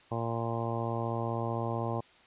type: harmonic tone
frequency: 115.7 Hz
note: A#2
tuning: 13 cents flat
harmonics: 1 / 2 / 3 / 4 / 5 / 6 / 7 / 8 / 9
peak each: -34 / -39 / -39 / -40 / -39 / -41 / -40 / -44 / -41 dBFS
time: 0.11-2.01 s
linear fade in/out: 10 ms
effects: white hiss -59 dBFS RMS until 2.26 s + resampled to 8000 Hz